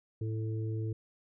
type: harmonic tone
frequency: 110 Hz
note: A2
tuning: in tune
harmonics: 1 / 3 / 4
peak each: -32 / -42 / -44 dBFS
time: 0.21-0.93 s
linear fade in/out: 5 ms
effects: none